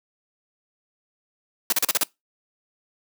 white noise bursts, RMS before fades -20 dBFS, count 6, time 1.7-2.035 s, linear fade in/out 2 ms, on 25 ms, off 37 ms, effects noise-tail reverb RT60 0.2 s tail -24 dB re dry + high-pass 200 Hz 12 dB/octave

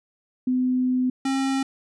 sine / square tone pair in turn, 253.7 / 269.1 Hz, B3 / C4, +47 / +49 cents, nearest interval minor second, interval 102 cents, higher second, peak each -19 / -22 dBFS, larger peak first, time 0.47-1.1 / 1.25-1.63 s, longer first, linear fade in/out 5 ms, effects resampled to 22050 Hz

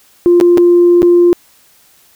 sine tone with dropouts, 349.2 Hz, F4, in tune, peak -3 dBFS, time 0.26-1.33 s, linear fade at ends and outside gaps 0 ms, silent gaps 0.401-0.411 / 0.574-0.58 / 1.02-1.029 s, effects tanh soft clip ceiling 0 dBFS + white hiss -48 dBFS RMS until 2.15 s

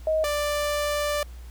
sine / sawtooth tone pair in turn, 629 / 588.9 Hz, D#5 / D5, +19 / +5 cents, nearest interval minor second, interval 114 cents, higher first, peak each -20 dBFS, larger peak neither, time 0.07-0.24 / 0.24-1.23 s, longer second, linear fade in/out 2 ms, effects added 60 Hz sine -38 dBFS peak until 1.5 s + pink hiss -54 dBFS RMS until 1.5 s

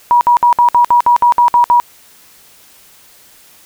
sine tone bursts, 962 Hz, B5, 46 cents flat, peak -5 dBFS, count 11, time 0.11-1.8 s, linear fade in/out 0 ms, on 100 ms, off 59 ms, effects white hiss -44 dBFS RMS until 3.65 s

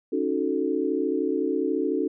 sine chord, D# half-diminished seventh, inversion third, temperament equal, 277.2 / 311.1 / 370 / 440 Hz, C#4 / D#4 / F#4 / A4, 0 / 0 / 0 / 0 cents, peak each -28 dBFS, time 0.12-2.08 s, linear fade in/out 10 ms, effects none

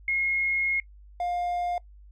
sine / triangle tone pair in turn, 2156 / 706.3 Hz, C#7 / F5, -49 / +19 cents, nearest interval octave + perfect fifth, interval 1932 cents, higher first, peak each -23 / -24 dBFS, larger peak first, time 0.08-0.8 / 1.2-1.78 s, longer first, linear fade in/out 2 ms, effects noise-tail reverb RT60 0.1 s tail -22 dB re dry + added 50 Hz sine -47 dBFS peak until 2.11 s

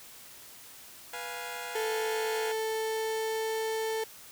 15% pulse chord, F diminished, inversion second, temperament equal with one note detuned, 489.3 / 698.5 / 830.6 Hz, Cb5 / F5 / Ab5, -16 / 0 / 0 cents, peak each -35 dBFS, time 1.13-2.52 s, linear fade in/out 5 ms
35% pulse tone with pitch glide, 440 to 442.8 Hz, A4 to A4, 0 to +11 cents, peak -28 dBFS, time 1.75-4.04 s, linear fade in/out 5 ms, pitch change +11 cents, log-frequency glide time 2.1-3.6 s
effects white hiss -50 dBFS RMS until 4.31 s

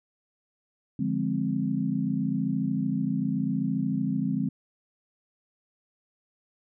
sine chord, D half-diminished seventh, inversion none, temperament equal, 146.83 / 174.61 / 207.7 / 261.6 Hz, D3 / F3 / Ab3 / C4, 0 / 0 / 0 / 0 cents, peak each -32 / -31 / -29 / -29 dBFS, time 0.99-4.49 s, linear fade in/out 5 ms, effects none

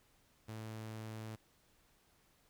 sawtooth tone, 110 Hz, A2, in tune, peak -40 dBFS, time 0.48-1.36 s, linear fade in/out 10 ms, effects pink hiss -71 dBFS RMS until 2.49 s

